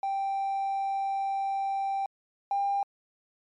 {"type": "tone pair in turn", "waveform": "triangle", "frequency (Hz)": [784, 798.2], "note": ["G5", "G5"], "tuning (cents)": [0, 31], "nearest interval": "unison", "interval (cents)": 31, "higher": "second", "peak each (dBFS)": [-24, -21], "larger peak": "second", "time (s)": [[0.03, 2.06], [2.51, 2.83]], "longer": "first", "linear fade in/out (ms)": 2, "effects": ["tanh soft clip ceiling -22 dBFS", "MP3 48 kbps"]}